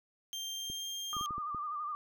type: tone with pitch glide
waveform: 30% pulse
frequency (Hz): 3171 to 3199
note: G7 to G7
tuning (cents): +19 to +34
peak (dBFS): -35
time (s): 0.33-1.26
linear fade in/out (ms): 0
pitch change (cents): +15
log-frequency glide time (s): 0.53-0.88
type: clicks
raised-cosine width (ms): 3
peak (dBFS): -33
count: 6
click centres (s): 0.7 / 1.167 / 1.211 / 1.308 / 1.381 / 1.547
type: tone with vibrato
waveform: sine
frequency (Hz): 1200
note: D6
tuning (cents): +37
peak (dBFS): -35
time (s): 1.13-1.95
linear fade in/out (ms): 0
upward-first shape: sine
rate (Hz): 12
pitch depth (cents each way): 58
effects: none